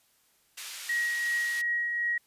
pink band-pass noise, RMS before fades -41 dBFS, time 0.57-1.62 s, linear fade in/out 10 ms, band 2300 to 12000 Hz, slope 12 dB/octave
sine tone with tremolo, 1899 Hz, A#6, 32 cents sharp, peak -25 dBFS, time 0.89-2.18 s, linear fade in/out 5 ms, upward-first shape triangle, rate 2.7 Hz, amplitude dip 35%
effects white hiss -67 dBFS RMS until 2.26 s + resampled to 32000 Hz

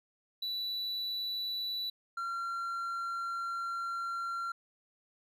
triangle tone pair in turn, 3954 / 1372.3 Hz, B7 / F6, +1 / -31 cents, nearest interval octave + tritone, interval 1832 cents, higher first, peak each -32 / -32 dBFS, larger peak neither, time 0.42-1.9 / 2.17-4.52 s, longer second, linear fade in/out 5 ms, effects none

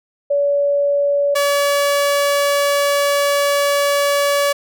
sine / sawtooth tone pair in turn, 570 / 570 Hz, C#5 / C#5, +48 / +48 cents, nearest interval unison, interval 0 cents, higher neither, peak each -13 / -10 dBFS, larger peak second, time 0.3-1.35 / 1.35-4.53 s, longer second, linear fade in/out 10 ms, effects none

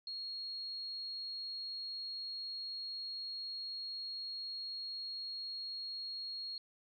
sine tone, 4291 Hz, C8, 43 cents sharp, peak -40 dBFS, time 0.07-6.58 s, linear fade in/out 2 ms, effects none

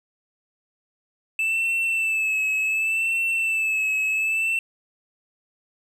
triangle tone with vibrato, 2635 Hz, E7, 1 cent flat, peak -19 dBFS, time 1.39-4.59 s, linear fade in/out 2 ms, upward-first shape sine, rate 0.68 Hz, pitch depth 42 cents each way, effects none

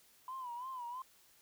sine tone with vibrato, 1000 Hz, B5, 21 cents sharp, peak -40 dBFS, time 0.28-1.02 s, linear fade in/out 2 ms, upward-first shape sine, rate 3 Hz, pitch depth 99 cents each way, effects tanh soft clip ceiling -36 dBFS + white hiss -66 dBFS RMS until 1.41 s

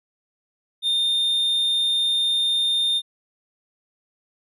triangle tone, 3632 Hz, A#7, 46 cents flat, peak -17 dBFS, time 0.82-3.02 s, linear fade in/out 50 ms, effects resampled to 32000 Hz

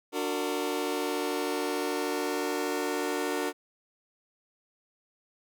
sawtooth chord, D augmented, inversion none, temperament just, 293.7 / 367.1 / 458.9 Hz, D4 / F#4 / A#4, 0 / -14 / -27 cents, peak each -29 dBFS, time 0.12-3.53 s, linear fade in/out 50 ms, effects none

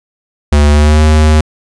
square tone with pitch glide, 73.42 to 77.16 Hz, D2 to D#2, 0 to -14 cents, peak -5 dBFS, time 0.52-1.41 s, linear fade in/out 5 ms, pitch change +86 cents, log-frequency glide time 0.7-1.02 s, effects resampled to 22050 Hz

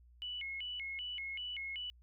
sine tone with vibrato, 2535 Hz, D#7, 32 cents sharp, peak -39 dBFS, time 0.22-1.9 s, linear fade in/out 0 ms, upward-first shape square, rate 2.6 Hz, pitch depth 270 cents each way, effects added 60 Hz sine -59 dBFS peak until 2.02 s

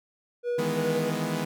triangle tone with tremolo, 483.4 Hz, B4, 37 cents flat, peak -23 dBFS, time 0.43-1.15 s, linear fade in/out 50 ms, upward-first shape sine, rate 2.6 Hz, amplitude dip 40%
sawtooth chord, E major seventh, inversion third, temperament equal, 155.56 / 164.81 / 207.7 / 246.9 Hz, D#3 / E3 / G#3 / B3, 0 / 0 / 0 / 0 cents, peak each -29 dBFS, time 0.58-1.45 s, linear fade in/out 10 ms
effects none

